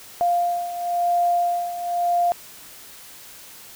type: beating tone pair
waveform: sine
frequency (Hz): 698.5 / 699.47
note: F5 / F5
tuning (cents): 0 / +3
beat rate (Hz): 0.97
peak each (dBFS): -25 / -20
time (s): 0.21-2.32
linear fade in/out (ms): 0
effects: white hiss -43 dBFS RMS until 3.75 s